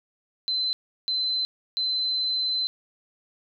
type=tone bursts at uneven times; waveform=sine; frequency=4058 Hz; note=B7; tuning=46 cents sharp; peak=-23 dBFS; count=3; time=0.48-0.73 / 1.08-1.45 / 1.77-2.67 s; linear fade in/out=0 ms; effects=none